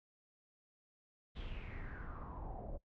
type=noise with low-pass filter sweep; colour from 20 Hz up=brown; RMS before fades=-45 dBFS; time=1.35-2.78 s; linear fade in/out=20 ms; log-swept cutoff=3500 to 570 Hz; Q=4.9; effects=noise-tail reverb RT60 0.1 s tail -18 dB re dry + MP3 64 kbps